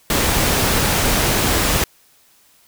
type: noise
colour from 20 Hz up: pink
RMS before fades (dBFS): -17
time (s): 0.1-1.84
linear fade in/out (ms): 2
effects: white hiss -54 dBFS RMS until 2.67 s